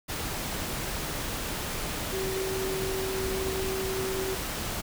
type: tone in noise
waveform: sine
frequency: 381.3 Hz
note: G4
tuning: 48 cents flat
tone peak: -30 dBFS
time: 2.12-4.36 s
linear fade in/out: 20 ms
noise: pink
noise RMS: -33 dBFS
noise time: 0.08-4.82 s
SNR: 0 dB
effects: none